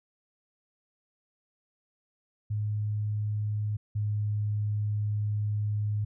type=tone pair in turn; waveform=sine; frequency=105.4 / 104.82 Hz; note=G#2 / G#2; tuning=+26 / +16 cents; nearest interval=unison; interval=10 cents; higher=first; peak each=-27 / -26 dBFS; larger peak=second; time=2.5-3.77 / 3.95-6.05 s; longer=second; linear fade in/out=10 ms; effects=none